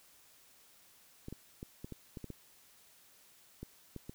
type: clicks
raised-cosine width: 3 ms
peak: -30 dBFS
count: 11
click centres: 1.284 / 1.326 / 1.629 / 1.845 / 1.923 / 2.172 / 2.243 / 2.303 / 3.63 / 3.963 / 4.095 s
effects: white hiss -63 dBFS RMS until 4.14 s